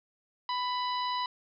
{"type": "harmonic tone", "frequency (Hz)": 993, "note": "B5", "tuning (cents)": 9, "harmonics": [1, 2, 3, 4, 5], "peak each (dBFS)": [-30, -42, -41, -39, -44], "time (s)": [0.49, 1.26], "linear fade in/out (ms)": 2, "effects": []}